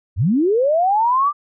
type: linear sweep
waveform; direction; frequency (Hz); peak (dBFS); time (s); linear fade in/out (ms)
sine; up; 71 to 1200; -13; 0.16-1.33; 50
effects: none